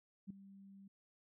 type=tone with ADSR envelope; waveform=sine; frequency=196 Hz; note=G3; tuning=in tune; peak=-40 dBFS; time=0.27-0.88 s; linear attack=33 ms; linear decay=3 ms; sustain=-15 dB; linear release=7 ms; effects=none